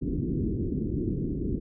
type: low-pass noise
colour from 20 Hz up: white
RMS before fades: -29 dBFS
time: 0.01-1.6 s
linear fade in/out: 20 ms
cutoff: 370 Hz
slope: 48 dB/octave
effects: none